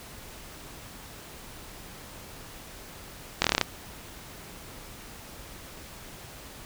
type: slowing click train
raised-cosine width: 0.2 ms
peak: -3 dBFS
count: 8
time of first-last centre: 3.42-3.613 s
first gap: 23 ms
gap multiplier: 1.06
effects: pink hiss -45 dBFS RMS until 6.65 s